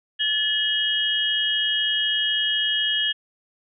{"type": "tone cluster", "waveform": "sine", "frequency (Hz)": [1728, 2910, 3242], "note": ["A6", "F#7", "G#7"], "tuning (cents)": [-32, -29, -42], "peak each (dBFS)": [-27, -24, -23], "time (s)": [0.19, 3.13], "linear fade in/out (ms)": 20, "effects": []}